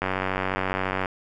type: click train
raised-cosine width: 0.5 ms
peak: -10 dBFS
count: 99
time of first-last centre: 0.02-1.058 s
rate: 94.4 Hz
effects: none